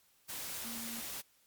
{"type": "tone in noise", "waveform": "sine", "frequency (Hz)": 230.6, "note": "A#3", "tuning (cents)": -19, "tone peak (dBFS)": -45, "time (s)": [0.64, 1.01], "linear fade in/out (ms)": 20, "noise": "white", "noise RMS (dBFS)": -42, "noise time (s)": [0.28, 1.22], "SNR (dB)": -6, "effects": ["white hiss -69 dBFS RMS until 1.46 s", "MP3 96 kbps"]}